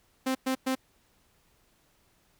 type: tone bursts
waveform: sawtooth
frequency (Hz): 261.6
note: C4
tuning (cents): 0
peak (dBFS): -22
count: 3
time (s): 0.26-0.753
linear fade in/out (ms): 10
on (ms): 91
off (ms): 110
effects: pink hiss -67 dBFS RMS until 2.39 s